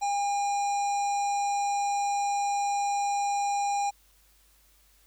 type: harmonic tone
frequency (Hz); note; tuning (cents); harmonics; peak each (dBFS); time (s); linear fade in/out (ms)
808; G#5; -48; 1 / 3 / 5 / 7 / 9 / 10; -25 / -41 / -45 / -44 / -41 / -48; 0.01-3.91; 20
effects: added 50 Hz sine -63 dBFS peak until 5.06 s + white hiss -63 dBFS RMS until 5.06 s